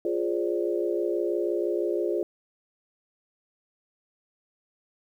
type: chord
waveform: sine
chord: D half-diminished seventh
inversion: first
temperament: equal with one note detuned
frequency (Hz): 349.2 / 415.3 / 528.1 / 587.3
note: F4 / Ab4 / C5 / D5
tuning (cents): 0 / 0 / +16 / 0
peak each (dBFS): -27 / -29 / -33 / -33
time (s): 0.05-2.23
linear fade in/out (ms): 2
effects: 10-bit